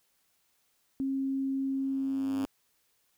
sine tone, 269.6 Hz, C#4, 48 cents flat, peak -28 dBFS, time 1-2.45 s, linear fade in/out 0 ms
5% pulse tone with exponential growth, 100 Hz, G2, 35 cents sharp, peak -27 dBFS, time 1.58-2.46 s, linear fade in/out 5 ms, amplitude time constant 190 ms
effects white hiss -72 dBFS RMS until 3.17 s

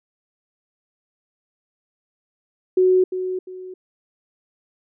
sine tone with echo, 370 Hz, F#4, in tune, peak -12 dBFS, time 2.77-3.04 s, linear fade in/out 5 ms, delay 350 ms, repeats 2, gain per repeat -10 dB, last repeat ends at 3.74 s, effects none

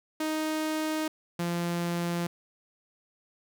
sawtooth tone pair in turn, 311.8 / 172.28 Hz, D#4 / F3, +4 / -23 cents, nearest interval minor seventh, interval 1027 cents, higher first, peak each -24 dBFS, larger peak neither, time 0.2-1.08 / 1.39-2.27 s, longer neither, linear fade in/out 5 ms, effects none

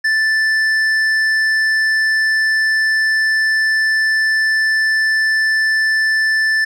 triangle tone with hard clipping, 1760 Hz, A6, in tune, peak -14 dBFS, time 0.04-6.65 s, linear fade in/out 10 ms, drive 10 dB, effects none

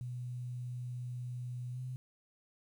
sine tone with pitch glide, 123.47 to 127.31 Hz, B2 to C3, 0 to -47 cents, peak -38 dBFS, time 0.01-1.96 s, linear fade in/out 0 ms, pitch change +53 cents, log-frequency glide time 1.72-1.79 s, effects 11-bit

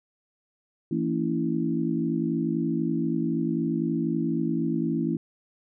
sine tone cluster, 166.1 / 230 / 281.9 / 330.7 Hz, E3 / A#3 / C#4 / E4, +13 / -23 / +29 / +6 cents, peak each -29 dBFS, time 0.91-5.17 s, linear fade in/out 5 ms, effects none

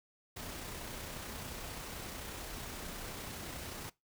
pink noise with amplitude modulation, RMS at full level -43 dBFS, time 0.36-3.9 s, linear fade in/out 10 ms, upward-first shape sine, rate 31.3 Hz, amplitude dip 25%, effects noise-tail reverb RT60 0.2 s tail -21 dB re dry

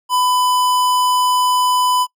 square tone, 1000 Hz, B5, 21 cents sharp, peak -14 dBFS, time 0.09-2.07 s, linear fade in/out 50 ms, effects noise-tail reverb RT60 0.1 s tail -23 dB re dry

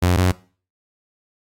sawtooth tone pair in turn, 89.7 / 91.22 Hz, F2 / F#2, +47 / -24 cents, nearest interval unison, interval 29 cents, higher second, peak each -10 dBFS, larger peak neither, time 0.02-0.17 / 0.17-0.32 s, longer neither, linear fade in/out 10 ms, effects noise-tail reverb RT60 0.4 s tail -21 dB re dry + AAC 48 kbps

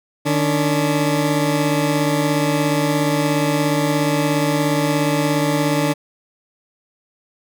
20% pulse tone pair together, 151.8 / 286.6 Hz, D#3 / D4, -42 / -42 cents, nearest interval major seventh, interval 1100 cents, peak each -14 dBFS, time 0.25-5.94 s, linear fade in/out 20 ms, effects none

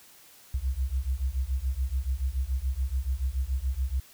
sine beating tone pair, 62.1 / 69.1 Hz, B1 / C#2, +10 / -5 cents, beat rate 7 Hz, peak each -29 dBFS, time 0.54-4 s, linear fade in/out 5 ms, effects white hiss -54 dBFS RMS until 4.13 s

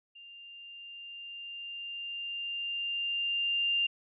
sine tone with level ramp, 2794 Hz, F7, in tune, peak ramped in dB -48 to -25 dBFS, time 0.15-3.87 s, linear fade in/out 10 ms, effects none

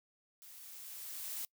blue noise with level ramp, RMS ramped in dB -55 to -40 dBFS, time 0.42-1.45 s, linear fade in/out 0 ms, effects noise-tail reverb RT60 0.1 s tail -25 dB re dry

